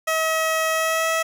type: tone with pitch glide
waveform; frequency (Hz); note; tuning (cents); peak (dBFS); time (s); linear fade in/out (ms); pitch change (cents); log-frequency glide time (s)
15% pulse; 640 to 648.9; D#5 to E5; +49 to -27; -13; 0.07-1.23; 10; +24; 0.71-1.08
effects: none